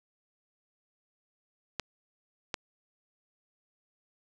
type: clicks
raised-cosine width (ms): 0.2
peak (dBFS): -14 / -14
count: 2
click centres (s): 1.797 / 2.542
effects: none